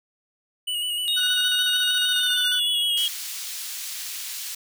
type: tone with vibrato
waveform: square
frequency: 2921 Hz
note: F#7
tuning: 23 cents flat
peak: -25 dBFS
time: 0.67-3.07 s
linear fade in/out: 10 ms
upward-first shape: square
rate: 6.5 Hz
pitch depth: 29 cents each way
type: tone with pitch glide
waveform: sine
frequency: 3736 to 3271 Hz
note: A#7 to G#7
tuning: +3 to -27 cents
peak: -22 dBFS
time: 1.08-3.08 s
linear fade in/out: 0 ms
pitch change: -230 cents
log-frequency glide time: 2.04-2.93 s
type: tone with tremolo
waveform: 40% pulse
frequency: 1480 Hz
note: F#6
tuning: in tune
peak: -24 dBFS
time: 1.16-2.6 s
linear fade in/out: 20 ms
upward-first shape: square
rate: 14 Hz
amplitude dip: 45%
type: high-pass noise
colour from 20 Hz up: pink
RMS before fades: -33 dBFS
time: 2.97-4.55 s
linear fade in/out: 5 ms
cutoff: 3500 Hz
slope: 12 dB/octave
effects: none